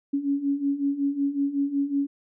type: beating tone pair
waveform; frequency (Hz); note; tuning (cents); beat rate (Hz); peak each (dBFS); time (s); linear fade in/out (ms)
sine; 277.2 / 282.6; C#4 / C#4; 0 / +34; 5.4; -28 / -24; 0.13-2.07; 10
effects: none